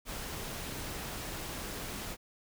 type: noise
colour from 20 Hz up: pink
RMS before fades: -40 dBFS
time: 0.05-2.17 s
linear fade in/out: 50 ms
effects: none